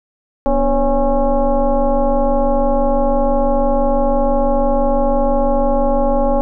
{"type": "tone with frequency modulation", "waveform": "sine", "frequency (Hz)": 290, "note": "D4", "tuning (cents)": -22, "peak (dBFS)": -11, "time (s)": [0.46, 6.41], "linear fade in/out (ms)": 0, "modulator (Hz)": 267, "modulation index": 2, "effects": []}